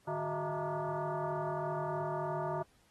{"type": "tone with frequency modulation", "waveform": "sine", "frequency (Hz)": 151.6, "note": "D#3", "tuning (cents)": -45, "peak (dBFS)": -33, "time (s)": [0.07, 2.63], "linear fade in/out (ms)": 10, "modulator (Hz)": 260, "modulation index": 3.7, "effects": ["pink hiss -69 dBFS RMS until 2.9 s", "AAC 32 kbps"]}